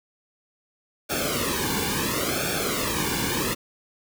pink noise with flanger, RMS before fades -26 dBFS, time 1.09-3.55 s, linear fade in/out 20 ms, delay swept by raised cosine 1 to 1.57 ms, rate 0.72 Hz, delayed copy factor -1, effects none

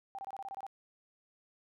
sine tone bursts, 784 Hz, G5, in tune, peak -39 dBFS, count 9, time 0.15-0.666 s, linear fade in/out 0 ms, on 36 ms, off 24 ms, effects none

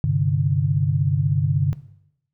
sine chord, G suspended fourth, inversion none, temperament just, 98 / 130.67 / 147 Hz, G2 / C3 / D3, 0 / -2 / +2 cents, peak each -23 / -22 / -20 dBFS, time 0.04-1.73 s, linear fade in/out 0 ms, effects noise-tail reverb RT60 0.8 s tail -17 dB re dry

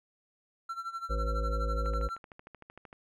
triangle tone with tremolo, 1352 Hz, E6, 43 cents sharp, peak -31 dBFS, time 0.69-2.18 s, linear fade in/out 5 ms, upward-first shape sine, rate 12 Hz, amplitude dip 80%
harmonic tone, 54.2 Hz, A1, 25 cents flat, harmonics 1 / 3 / 5 / 7 / 9 / 10, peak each -29 / -44 / -47 / -48 / -40 / -41 dBFS, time 1.09-2.09 s, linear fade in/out 20 ms
click train, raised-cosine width 0.5 ms, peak -33 dBFS, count 15, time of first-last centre 1.86-2.929 s, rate 13.1 Hz
effects none

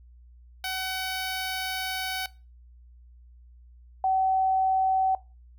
10% pulse / sine tone pair in turn, 754 / 760.6 Hz, F#5 / F#5, +32 / +48 cents, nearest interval unison, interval 16 cents, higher second, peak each -21 dBFS, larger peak neither, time 0.64-2.26 / 4.04-5.15 s, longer first, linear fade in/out 2 ms, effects noise-tail reverb RT60 0.3 s tail -20 dB re dry + added 60 Hz sine -49 dBFS peak until 5.58 s

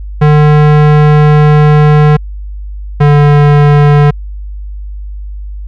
square tone pair in turn, 150 / 145.98 Hz, D3 / D3, +37 / -10 cents, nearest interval unison, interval 47 cents, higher first, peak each -3 dBFS, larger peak neither, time 0.21-2.17 / 3-4.11 s, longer first, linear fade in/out 10 ms, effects added 50 Hz sine -19 dBFS peak until 5.67 s + low-pass 2000 Hz 12 dB/octave

